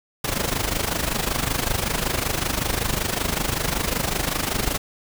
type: noise with amplitude modulation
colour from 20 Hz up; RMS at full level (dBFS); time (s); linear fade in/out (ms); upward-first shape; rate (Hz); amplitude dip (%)
pink; -21; 0.24-4.78; 5; sine; 25.3; 75
effects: none

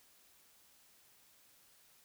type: silence
effects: white hiss -66 dBFS RMS until 2.04 s

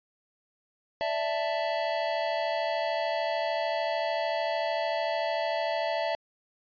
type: chord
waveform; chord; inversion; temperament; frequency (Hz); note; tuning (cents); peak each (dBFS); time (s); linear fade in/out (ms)
square; D suspended second; none; just; 587.3 / 660.7 / 881; D5 / E5 / A5; 0 / +4 / +2; -34 / -30 / -34; 1.01-6.15; 0
effects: resampled to 11025 Hz

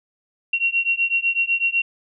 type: beating tone pair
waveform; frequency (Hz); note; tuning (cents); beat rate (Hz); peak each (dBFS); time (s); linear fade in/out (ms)
sine; 2738 / 2746; F7 / F7; -35 / -30; 8; -21; 0.53-1.82; 5
effects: none

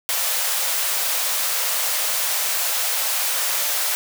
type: high-pass noise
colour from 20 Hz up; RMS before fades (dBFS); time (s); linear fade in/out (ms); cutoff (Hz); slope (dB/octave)
white; -22; 0.09-3.95; 0; 480; 96
effects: none

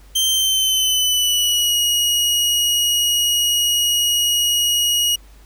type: tone with pitch glide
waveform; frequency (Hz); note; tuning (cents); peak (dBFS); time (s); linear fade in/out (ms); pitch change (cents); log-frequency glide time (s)
sawtooth; 3136 to 2892; G7 to F#7; 0 to -40; -12; 0.15-5.16; 10; -140; 0.28-1.77
effects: added 50 Hz sine -42 dBFS peak until 5.45 s + pink hiss -52 dBFS RMS until 5.45 s

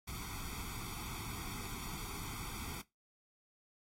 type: noise with comb filter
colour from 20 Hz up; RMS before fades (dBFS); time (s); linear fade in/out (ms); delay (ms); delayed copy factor
pink; -44; 0.07-2.82; 10; 0.87; +0.9
effects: noise-tail reverb RT60 0.2 s tail -19 dB re dry + AAC 48 kbps

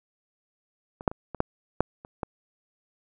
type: clicks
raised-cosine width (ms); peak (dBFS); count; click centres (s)
1; -24 / -6 / -23 / -21 / -8 / -6 / -28 / -15; 8; 1.009 / 1.078 / 1.115 / 1.347 / 1.404 / 1.806 / 2.049 / 2.232
effects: none

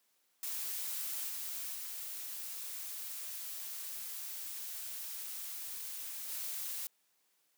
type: noise with level steps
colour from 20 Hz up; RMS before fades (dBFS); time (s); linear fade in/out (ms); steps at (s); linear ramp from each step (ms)
blue; -39 / -41 / -43 / -40; 0.43-6.87; 2; 1.28 / 1.73 / 6.28; 20
effects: white hiss -75 dBFS RMS until 7.57 s + high-pass 200 Hz 12 dB/octave

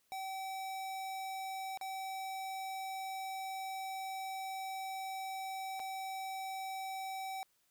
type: tone with dropouts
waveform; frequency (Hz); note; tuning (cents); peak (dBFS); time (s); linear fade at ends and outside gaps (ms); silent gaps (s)
square; 767; G5; -38; -40; 0.12-7.43; 0; 1.774-1.812 / 5.795-5.8
effects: white hiss -75 dBFS RMS until 7.7 s

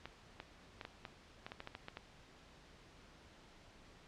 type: clicks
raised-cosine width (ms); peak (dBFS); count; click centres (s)
0.3; -29; 12; 0.056 / 0.401 / 0.812 / 0.851 / 1.052 / 1.465 / 1.519 / 1.604 / 1.674 / 1.751 / 1.884 / 1.971
effects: pink hiss -61 dBFS RMS until 4.07 s + low-pass 5000 Hz 12 dB/octave

